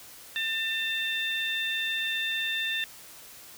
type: harmonic tone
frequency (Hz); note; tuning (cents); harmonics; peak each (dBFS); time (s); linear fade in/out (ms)
897; A5; +33; 2 / 3 / 4; -31 / -33 / -31; 0.36-2.84; 0
effects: white hiss -48 dBFS RMS until 3.57 s